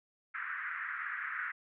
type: band-pass noise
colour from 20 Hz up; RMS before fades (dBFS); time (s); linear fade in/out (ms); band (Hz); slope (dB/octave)
white; -39; 0.34-1.52; 10; 1300 to 1900; 48
effects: none